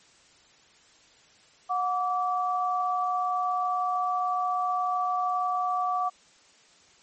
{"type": "tone pair together", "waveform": "sine", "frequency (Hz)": [728.9, 1157], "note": ["F#5", "D6"], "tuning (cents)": [-26, -26], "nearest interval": "minor sixth", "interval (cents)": 800, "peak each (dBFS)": -27, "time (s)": [1.69, 6.1], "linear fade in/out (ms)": 20, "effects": ["white hiss -58 dBFS RMS until 7.02 s", "MP3 32 kbps"]}